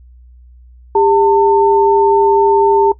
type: tone pair together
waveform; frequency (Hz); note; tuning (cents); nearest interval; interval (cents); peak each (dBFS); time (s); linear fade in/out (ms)
sine; 400 / 898; G4 / A5; +35 / +35; octave + major second; 1400; -10; 0.95-2.92; 5
effects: noise-tail reverb RT60 0.1 s tail -18 dB re dry + added 61 Hz sine -38 dBFS peak until 2.99 s